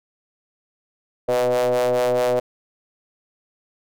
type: ring-modulated tone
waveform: square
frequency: 61.74 Hz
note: B1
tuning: in tune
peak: -15 dBFS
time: 1.28-2.4 s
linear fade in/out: 10 ms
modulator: 558 Hz
effects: none